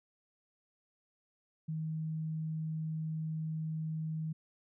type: tone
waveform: sine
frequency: 158.1 Hz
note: D#3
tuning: 28 cents sharp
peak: -34 dBFS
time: 1.68-4.33 s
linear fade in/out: 10 ms
effects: none